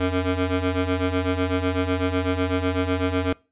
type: ring-modulated tone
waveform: 20% pulse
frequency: 183.2 Hz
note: F#3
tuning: 17 cents flat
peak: -13 dBFS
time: 0-3.33 s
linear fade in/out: 5 ms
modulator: 95.6 Hz
effects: noise-tail reverb RT60 0.3 s tail -23 dB re dry + resampled to 8000 Hz